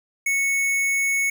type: tone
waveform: square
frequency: 2209 Hz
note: C#7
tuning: 7 cents flat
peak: -20 dBFS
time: 0.26-1.3 s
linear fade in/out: 5 ms
effects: none